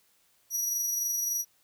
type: tone with amplitude modulation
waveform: sawtooth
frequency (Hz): 5800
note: F#8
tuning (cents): -35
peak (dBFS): -24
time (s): 0.5-1.45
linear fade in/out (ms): 50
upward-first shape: sine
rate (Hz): 23.5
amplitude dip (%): 30
effects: white hiss -67 dBFS RMS until 1.63 s